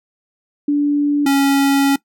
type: tone pair in turn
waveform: sine / square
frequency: 290.2 / 277.2 Hz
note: D4 / C#4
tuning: -21 / 0 cents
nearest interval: minor second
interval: 79 cents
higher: first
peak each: -12 dBFS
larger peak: neither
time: 0.68-1.26 / 1.26-1.96 s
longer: second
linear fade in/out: 5 ms
effects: noise-tail reverb RT60 0.1 s tail -20 dB re dry